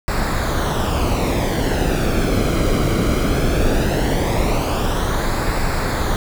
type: noise with flanger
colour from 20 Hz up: brown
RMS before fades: -18 dBFS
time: 0.08-6.16 s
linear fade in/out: 0 ms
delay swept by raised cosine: 0.32 to 1.14 ms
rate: 0.18 Hz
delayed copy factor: -0.6
effects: none